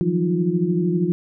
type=tone cluster; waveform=sine; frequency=158.7 / 173.3 / 186.1 / 314.3 / 353.3 Hz; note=D#3 / F3 / F#3 / D#4 / F4; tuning=+35 / -13 / +10 / +18 / +20 cents; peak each=-29 / -20 / -26 / -28 / -23 dBFS; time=0.01-1.12 s; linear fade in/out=0 ms; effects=none